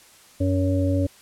harmonic tone with a mistuned harmonic, 93.5 Hz, F#2, 19 cents sharp, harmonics 1 / 3 / 5 / 6, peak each -21 / -23 / -36 / -27 dBFS, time 0.4-1.07 s, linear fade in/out 10 ms, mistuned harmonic 1, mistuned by -27 cents, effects white hiss -51 dBFS RMS until 1.21 s + low-pass 11000 Hz 12 dB/octave

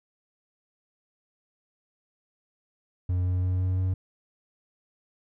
triangle tone with pitch steps, 90.3 / 90.98 / 91.67 / 92.36 / 93.05 Hz, F#2 / F#2 / F#2 / F#2 / F#2, -42 / -29 / -16 / -3 / +10 cents, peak -21 dBFS, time 3.09-3.94 s, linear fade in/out 5 ms, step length 170 ms, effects none

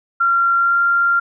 sine tone with pitch glide, 1376 to 1387.2 Hz, F6 to F6, -26 to -12 cents, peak -12 dBFS, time 0.2-1.2 s, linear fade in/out 10 ms, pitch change +14 cents, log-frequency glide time 0.55-0.8 s, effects none

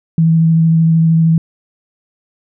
sine tone with vibrato, 163 Hz, E3, 19 cents flat, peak -7 dBFS, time 0.18-1.38 s, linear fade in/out 2 ms, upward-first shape sine, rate 13 Hz, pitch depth 13 cents each way, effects none

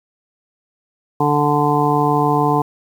harmonic tone, 146.83 Hz, D3, in tune, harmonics 1 / 2 / 3 / 5 / 6 / 7, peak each -20 / -20 / -20 / -20 / -20 / -20 dBFS, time 1.2-2.62 s, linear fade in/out 5 ms, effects 7-bit

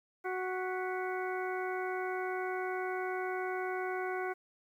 harmonic tone with a mistuned harmonic, 370 Hz, F#4, in tune, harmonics 1 / 2 / 3 / 4 / 5 / 6, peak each -36 / -39 / -44 / -41 / -47 / -47 dBFS, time 0.24-4.34 s, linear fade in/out 20 ms, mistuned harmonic 5, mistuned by +110 cents, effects 11-bit

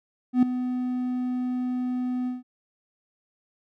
triangle tone with ADSR envelope, 250.6 Hz, B3, 25 cents sharp, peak -11 dBFS, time 0.33-2.43 s, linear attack 97 ms, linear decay 4 ms, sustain -12 dB, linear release 160 ms, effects none

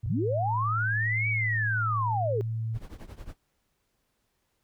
sine tone with pitch glide, 109.9 to 112.34 Hz, A2 to A2, -2 to +36 cents, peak -28 dBFS, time 0.03-2.78 s, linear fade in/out 10 ms, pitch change +38 cents, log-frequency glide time 2.05-2.42 s
sine linear two-way sweep, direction up then down, 70.7 to 2300 to 384.7 Hz, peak -26 dBFS, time 0.06-2.41 s, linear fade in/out 0 ms, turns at 1.29 s
brown noise with tremolo, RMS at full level -38 dBFS, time 2.73-3.36 s, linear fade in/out 50 ms, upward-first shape triangle, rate 11 Hz, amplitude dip 90%
effects pink hiss -75 dBFS RMS until 4.63 s

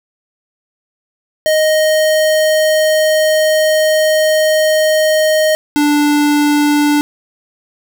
square tone pair in turn, 622.3 / 293.7 Hz, D#5 / D4, 0 / 0 cents, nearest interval octave + minor second, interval 1300 cents, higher first, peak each -10 dBFS, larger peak neither, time 1.46-5.55 / 5.76-7.01 s, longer first, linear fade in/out 0 ms, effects 8-bit

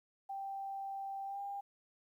sine tone with pitch glide, 784 to 800 Hz, G5 to G5, 0 to +35 cents, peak -39 dBFS, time 0.29-1.61 s, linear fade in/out 10 ms, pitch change +35 cents, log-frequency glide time 1.25-1.4 s, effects 12-bit

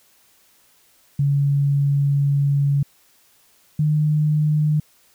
sine tone pair in turn, 141.3 / 151.62 Hz, C#3 / D#3, +34 / -44 cents, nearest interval minor second, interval 122 cents, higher second, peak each -15 dBFS, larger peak neither, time 1.19-2.83 / 3.79-4.8 s, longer first, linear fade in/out 5 ms, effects white hiss -57 dBFS RMS until 5.14 s

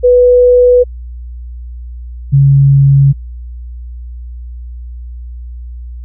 sine tone pair in turn, 493.9 / 138.6 Hz, B4 / C#3, 0 / 0 cents, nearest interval octave + minor seventh, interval 2200 cents, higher first, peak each -3 dBFS, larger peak neither, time 0.03-0.84 / 2.32-3.13 s, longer neither, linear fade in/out 20 ms, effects added 60 Hz sine -23 dBFS peak until 6.04 s

